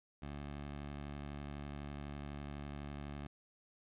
15% pulse tone, 72 Hz, D2, 34 cents flat, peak -37 dBFS, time 0.22-3.27 s, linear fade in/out 5 ms, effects resampled to 8000 Hz + 13-bit

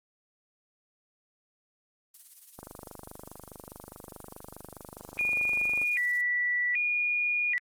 violet noise with tremolo, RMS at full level -44 dBFS, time 2.14-6.21 s, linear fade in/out 2 ms, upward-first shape sine, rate 18 Hz, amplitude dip 65%
click train, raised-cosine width 1 ms, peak -28 dBFS, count 81, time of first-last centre 2.59-5.816 s, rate 24.8 Hz
sine tone with vibrato, 2185 Hz, C#7, 26 cents flat, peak -25 dBFS, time 5.19-7.58 s, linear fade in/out 0 ms, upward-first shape square, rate 0.64 Hz, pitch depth 190 cents each way
effects low-pass 12000 Hz 12 dB/octave + Opus 24 kbps

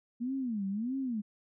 sine tone with vibrato, 228.7 Hz, A#3, 33 cents flat, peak -31 dBFS, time 0.2-1.22 s, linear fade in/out 20 ms, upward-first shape sine, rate 1.6 Hz, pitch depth 290 cents each way, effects none

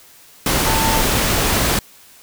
sine tone in noise, 893 Hz, A5, 25 cents sharp, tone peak -20 dBFS, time 0.66-1.01 s, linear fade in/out 2 ms, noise pink, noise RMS -17 dBFS, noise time 0.46-1.79 s, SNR -6 dB, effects white hiss -46 dBFS RMS until 2.22 s

